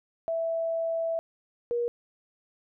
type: tone pair in turn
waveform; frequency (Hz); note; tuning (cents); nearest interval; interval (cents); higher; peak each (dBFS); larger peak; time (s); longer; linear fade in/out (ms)
sine; 659.3 / 476.3; E5 / A#4; 0 / +37; tritone; 563; first; -26 / -25; second; 0.28-1.19 / 1.71-1.88; first; 0
effects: none